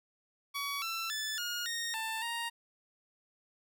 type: tone with pitch steps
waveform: 15% pulse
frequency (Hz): 1130 / 1340 / 1743 / 1431 / 1855 / 889 / 934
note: C#6 / E6 / A6 / F6 / A#6 / A5 / A#5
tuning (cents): +33 / +28 / -17 / +42 / -9 / +18 / +3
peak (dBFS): -28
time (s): 0.54-2.5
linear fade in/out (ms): 20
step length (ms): 280
effects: none